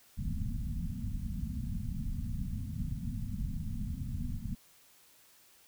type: low-pass noise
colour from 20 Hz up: pink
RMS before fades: -36 dBFS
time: 0.17-4.55 s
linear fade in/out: 5 ms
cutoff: 250 Hz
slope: 96 dB/octave
effects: white hiss -62 dBFS RMS until 5.67 s